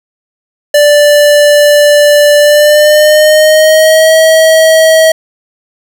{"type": "tone with pitch glide", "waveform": "square", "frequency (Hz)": [587, 640.1], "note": ["D5", "D#5"], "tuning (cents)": [-1, 49], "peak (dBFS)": -3, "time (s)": [0.74, 5.12], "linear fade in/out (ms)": 5, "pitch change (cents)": 150, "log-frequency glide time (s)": [2.38, 4.14], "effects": ["7-bit"]}